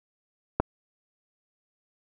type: clicks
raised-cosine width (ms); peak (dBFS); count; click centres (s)
1; -7 / -21; 2; 0.6 / 0.603
effects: none